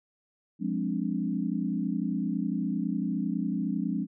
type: chord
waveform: sine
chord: D half-diminished seventh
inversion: first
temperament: equal with one note detuned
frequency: 177.77 / 207.7 / 261.6 / 293.7 Hz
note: F3 / Ab3 / C4 / D4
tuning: +31 / 0 / 0 / 0 cents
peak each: -32 / -31 / -33 / -34 dBFS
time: 0.59-4.07 s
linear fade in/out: 50 ms
effects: none